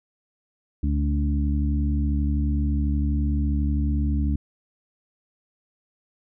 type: harmonic tone with a mistuned harmonic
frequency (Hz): 72.1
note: D2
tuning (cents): -31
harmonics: 1 / 2 / 3 / 4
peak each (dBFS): -21 / -31 / -29 / -30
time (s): 0.83-4.36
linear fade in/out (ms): 5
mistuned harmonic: 2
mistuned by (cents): +17
effects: none